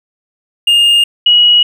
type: tone pair in turn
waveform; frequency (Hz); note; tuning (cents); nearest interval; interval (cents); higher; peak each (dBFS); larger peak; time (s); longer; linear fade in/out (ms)
triangle / sine; 2829 / 2909; F7 / F#7; +22 / -30; unison; 48; second; -4; neither; 0.67-1.04 / 1.26-1.63; neither; 5
effects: none